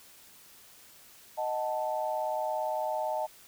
sine chord, D# diminished, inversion none, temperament equal, 622.3 / 740 / 880 Hz, D#5 / F#5 / A5, 0 / 0 / 0 cents, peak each -32 / -36 / -33 dBFS, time 1.37-3.27 s, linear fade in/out 20 ms, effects white hiss -55 dBFS RMS until 3.47 s

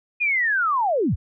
sine linear sweep, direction down, 2489 to 43.65 Hz, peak -18 dBFS, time 0.2-1.16 s, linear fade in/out 20 ms, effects none

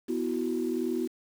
sine chord, B suspended fourth, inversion none, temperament equal, 246.9 / 329.6 / 370 Hz, B3 / E4 / F#4, 0 / 0 / 0 cents, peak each -31 dBFS, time 0.08-1.08 s, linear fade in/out 20 ms, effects tanh soft clip ceiling -18 dBFS + 8-bit

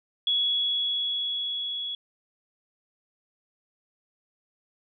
sine tone with level ramp, 3364 Hz, G#7, 22 cents sharp, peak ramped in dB -21 to -30 dBFS, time 0.27-1.95 s, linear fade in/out 2 ms, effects none

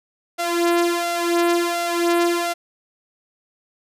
sawtooth tone with flanger, 343.9 Hz, F4, 27 cents flat, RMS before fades -20 dBFS, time 0.38-2.54 s, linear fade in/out 20 ms, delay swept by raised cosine 1.4 to 3 ms, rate 1.4 Hz, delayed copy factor +0.7, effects resampled to 32000 Hz

